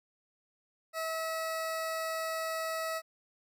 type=tone; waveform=20% pulse; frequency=646 Hz; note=E5; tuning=35 cents flat; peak=-28 dBFS; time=0.93-3.02 s; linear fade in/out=50 ms; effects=none